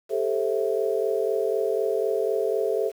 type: chord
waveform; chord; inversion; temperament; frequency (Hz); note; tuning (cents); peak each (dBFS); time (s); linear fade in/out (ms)
sine; A minor seventh; third; just; 396 / 440 / 528 / 660; G4 / A4 / C5 / E5; +18 / 0 / +16 / +2; -27 / -25 / -29 / -30; 0.09-2.92; 50
effects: 8-bit